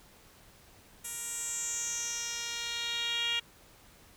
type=tone with band-pass filter sweep; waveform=10% pulse; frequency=469.6 Hz; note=A#4; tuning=13 cents sharp; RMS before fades=-35 dBFS; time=1.04-3.4 s; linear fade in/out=10 ms; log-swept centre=9700 to 3100 Hz; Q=4.3; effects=pink hiss -58 dBFS RMS until 4.16 s